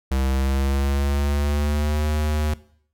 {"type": "tone with pitch glide", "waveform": "square", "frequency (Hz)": [66.4, 75.83], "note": ["C2", "D#2"], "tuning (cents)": [26, -44], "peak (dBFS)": -20, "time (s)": [0.11, 2.54], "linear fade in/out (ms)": 5, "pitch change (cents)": 230, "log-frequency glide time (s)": [0.31, 2.06], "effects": ["noise-tail reverb RT60 0.6 s tail -19 dB re dry"]}